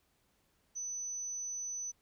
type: tone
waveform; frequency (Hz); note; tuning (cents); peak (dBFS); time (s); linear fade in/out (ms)
sine; 6000; F#8; +23; -37; 0.75-1.92; 20
effects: pink hiss -74 dBFS RMS until 2.01 s